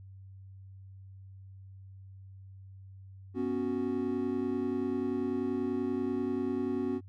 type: chord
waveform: triangle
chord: B suspended second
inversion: none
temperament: equal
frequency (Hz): 246.9 / 277.2 / 370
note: B3 / C#4 / F#4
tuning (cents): 0 / 0 / 0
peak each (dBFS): -32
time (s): 3.34-7.01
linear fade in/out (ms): 50
effects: added 96 Hz sine -47 dBFS peak until 7.08 s